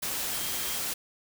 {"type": "tone in noise", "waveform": "sine", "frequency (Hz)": 3214, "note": "G7", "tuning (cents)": 43, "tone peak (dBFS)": -42, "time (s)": [0.32, 0.8], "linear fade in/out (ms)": 10, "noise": "white", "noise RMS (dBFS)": -32, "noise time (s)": [0.02, 0.94], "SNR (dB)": -13, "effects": []}